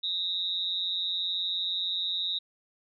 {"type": "tone with amplitude modulation", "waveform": "sine", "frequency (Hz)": 3768, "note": "A#7", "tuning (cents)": 18, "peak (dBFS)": -24, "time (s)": [0.03, 2.39], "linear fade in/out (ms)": 10, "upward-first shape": "sine", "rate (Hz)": 181, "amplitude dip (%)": 85, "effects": []}